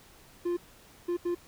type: tone bursts at uneven times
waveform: triangle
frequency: 349.2 Hz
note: F4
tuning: in tune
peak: -25 dBFS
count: 3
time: 0.45-0.57 / 1.08-1.17 / 1.25-1.35 s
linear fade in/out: 10 ms
effects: pink hiss -56 dBFS RMS until 1.47 s